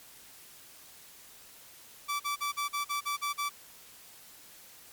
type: tone bursts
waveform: sawtooth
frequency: 1159 Hz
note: D6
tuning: 23 cents flat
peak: -26 dBFS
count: 9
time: 2.08-3.496 s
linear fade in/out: 20 ms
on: 120 ms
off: 42 ms
effects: white hiss -53 dBFS RMS until 4.92 s + MP3 96 kbps